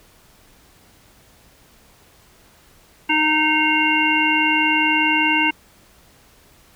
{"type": "harmonic tone", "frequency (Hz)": 308.3, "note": "D#4", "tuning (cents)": -16, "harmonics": [1, 3, 5, 7, 9], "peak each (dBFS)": [-22, -21, -25, -21, -19], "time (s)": [3.09, 5.51], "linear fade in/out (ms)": 10, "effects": ["pink hiss -52 dBFS RMS until 6.75 s"]}